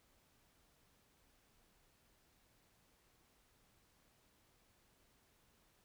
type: silence
effects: pink hiss -73 dBFS RMS until 5.84 s